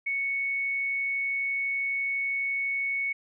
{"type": "tone", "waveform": "sine", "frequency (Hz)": 2217, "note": "C#7", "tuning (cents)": 0, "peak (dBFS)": -26, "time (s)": [0.06, 3.13], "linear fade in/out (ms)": 10, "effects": []}